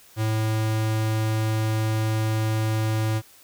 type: tone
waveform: square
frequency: 109.6 Hz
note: A2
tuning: 6 cents flat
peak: -22 dBFS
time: 0.16-3.22 s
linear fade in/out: 50 ms
effects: white hiss -52 dBFS RMS until 3.43 s